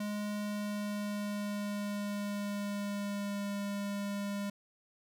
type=tone with pitch glide; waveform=square; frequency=207.7 to 201.8 Hz; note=G#3 to G#3; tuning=0 to -49 cents; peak=-35 dBFS; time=0-4.5 s; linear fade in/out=5 ms; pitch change=-49 cents; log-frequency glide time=0.32-3.52 s; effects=none